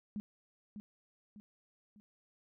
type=tone with echo; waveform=sine; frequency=208.4 Hz; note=G#3; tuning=6 cents sharp; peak=-36 dBFS; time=0.16-0.2 s; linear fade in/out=0 ms; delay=600 ms; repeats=3; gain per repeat=-7 dB; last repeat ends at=2 s; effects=none